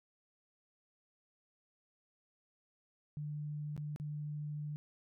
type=tone with dropouts; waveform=sine; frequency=148.9 Hz; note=D3; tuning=24 cents sharp; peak=-38 dBFS; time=3.17-4.76 s; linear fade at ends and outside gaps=0 ms; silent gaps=3.765-3.777 / 3.961-3.999 s; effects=none